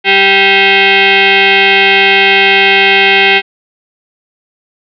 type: tone with frequency modulation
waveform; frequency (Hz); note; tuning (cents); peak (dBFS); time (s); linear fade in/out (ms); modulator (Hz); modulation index
sine; 194.8; G3; -11; -4; 0.04-3.42; 50; 586; 5.3
effects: none